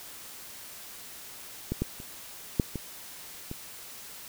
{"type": "clicks", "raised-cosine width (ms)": 3, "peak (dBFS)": [-16, -14, -30, -9, -20, -23], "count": 6, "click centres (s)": [1.72, 1.82, 2.001, 2.598, 2.757, 3.514], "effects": ["white hiss -45 dBFS RMS until 4.28 s"]}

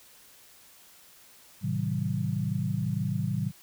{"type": "chord", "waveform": "sine", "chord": "A diminished seventh", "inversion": "none", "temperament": "just", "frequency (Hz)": [110, 132, 158.4, 190.08], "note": ["A2", "C3", "Eb3", "Gb3"], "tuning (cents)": [0, 16, 31, 47], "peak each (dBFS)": -32, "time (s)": [1.61, 3.52], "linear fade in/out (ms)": 50, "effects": ["white hiss -55 dBFS RMS until 3.62 s"]}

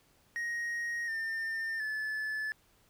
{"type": "tone with pitch steps", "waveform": "triangle", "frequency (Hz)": [1877, 1803.7, 1733.2], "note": ["A#6", "A6", "A6"], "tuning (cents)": [11, 42, -27], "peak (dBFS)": -31, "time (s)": [0.36, 2.52], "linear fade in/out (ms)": 0, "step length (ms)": 720, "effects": ["pink hiss -67 dBFS RMS until 2.89 s"]}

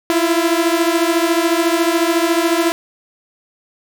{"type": "beating tone pair", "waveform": "sawtooth", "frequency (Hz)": [329.6, 343.6], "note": ["E4", "F4"], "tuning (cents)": [0, -28], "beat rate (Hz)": 14, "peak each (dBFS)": [-12, -13], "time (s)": [0.1, 2.72], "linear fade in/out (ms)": 0, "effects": []}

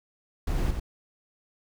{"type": "noise with echo", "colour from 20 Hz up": "brown", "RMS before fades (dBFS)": -27, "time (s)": [0.47, 0.71], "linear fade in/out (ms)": 5, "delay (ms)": 89, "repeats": 1, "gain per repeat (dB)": -5, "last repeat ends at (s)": 0.799, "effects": []}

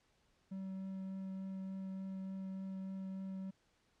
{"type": "tone with vibrato", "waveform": "triangle", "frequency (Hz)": 191, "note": "G3", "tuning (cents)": -45, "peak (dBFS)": -39, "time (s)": [0.51, 3.51], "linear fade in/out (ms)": 10, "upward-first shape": "triangle", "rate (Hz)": 3.4, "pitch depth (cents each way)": 9, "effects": ["pink hiss -75 dBFS RMS until 4 s", "low-pass 7000 Hz 12 dB/octave"]}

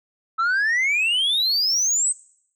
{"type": "exponential sweep", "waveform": "sine", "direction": "up", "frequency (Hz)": [1296, 8372], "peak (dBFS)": -15, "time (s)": [0.38, 2.13], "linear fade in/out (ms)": 20, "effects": ["noise-tail reverb RT60 0.7 s tail -24 dB re dry", "tanh soft clip ceiling -17 dBFS"]}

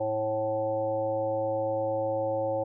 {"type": "harmonic tone", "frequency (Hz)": 109, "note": "A2", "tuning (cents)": -16, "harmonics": [1, 3, 5, 7, 8], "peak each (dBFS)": [-39, -37, -27, -35, -39], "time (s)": [0, 2.64], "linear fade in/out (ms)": 10, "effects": []}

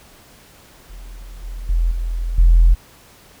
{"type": "tone with level steps", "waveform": "sine", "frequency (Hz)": 42.11, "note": "E1", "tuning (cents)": 38, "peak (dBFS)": [-32, -26, -13, -19, -6], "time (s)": [0.89, 2.75], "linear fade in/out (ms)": 20, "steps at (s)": [1.43, 1.69, 1.91, 2.38], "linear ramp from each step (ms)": 5, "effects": ["tanh soft clip ceiling -3 dBFS", "pink hiss -47 dBFS RMS until 3.4 s"]}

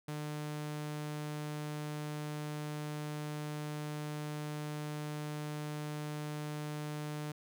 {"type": "tone", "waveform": "sawtooth", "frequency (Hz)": 150, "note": "D3", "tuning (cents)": 37, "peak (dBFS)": -34, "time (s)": [0.08, 7.32], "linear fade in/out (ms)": 5, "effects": []}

